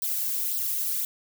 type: noise with flanger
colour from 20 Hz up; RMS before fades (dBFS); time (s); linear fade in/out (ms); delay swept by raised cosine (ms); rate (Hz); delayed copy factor
violet; -28; 0.02-1.05; 2; 0.21 to 1.91; 1.9; +0.65
effects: none